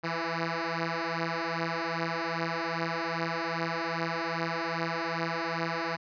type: beating tone pair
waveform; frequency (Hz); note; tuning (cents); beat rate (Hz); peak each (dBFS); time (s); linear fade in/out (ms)
5% pulse; 164.81 / 167.31; E3 / E3; 0 / +26; 2.5; -21; 0.03-5.97; 20
effects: resampled to 11025 Hz